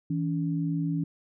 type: tone pair together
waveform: sine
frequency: 162.6 / 283.8 Hz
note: E3 / C#4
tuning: -23 / +41 cents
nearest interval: minor seventh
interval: 964 cents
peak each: -27 / -30 dBFS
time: 0.1-1.04 s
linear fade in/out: 5 ms
effects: none